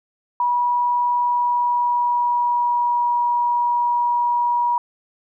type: tone with pitch glide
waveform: sine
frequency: 970 to 961.1 Hz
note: B5 to B5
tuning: -31 to -47 cents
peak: -16 dBFS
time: 0.4-4.78 s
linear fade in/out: 2 ms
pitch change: -16 cents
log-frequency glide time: 1.17-3.14 s
effects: none